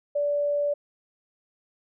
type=tone; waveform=sine; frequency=580 Hz; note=D5; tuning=22 cents flat; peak=-22 dBFS; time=0.15-0.74 s; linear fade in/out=10 ms; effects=none